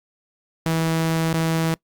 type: tone with dropouts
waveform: sawtooth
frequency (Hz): 162.7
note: E3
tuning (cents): -22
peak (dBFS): -15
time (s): 0.66-1.74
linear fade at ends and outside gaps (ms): 0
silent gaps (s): 1.33-1.34
effects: noise-tail reverb RT60 0.1 s tail -23 dB re dry + Opus 48 kbps